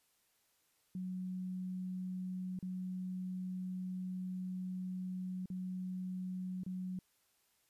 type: tone with dropouts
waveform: sine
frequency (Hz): 184.3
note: F#3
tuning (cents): -7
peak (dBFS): -38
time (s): 0.95-6.99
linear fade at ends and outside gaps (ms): 2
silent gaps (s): 2.59-2.626 / 5.458-5.501 / 6.635-6.663
effects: white hiss -75 dBFS RMS until 7.69 s + resampled to 32000 Hz